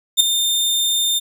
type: tone with ADSR envelope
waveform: sawtooth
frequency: 3617 Hz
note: A7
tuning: 47 cents sharp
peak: -3 dBFS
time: 0.17-1.2 s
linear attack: 33 ms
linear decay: 5 ms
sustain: -10 dB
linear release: 23 ms
effects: none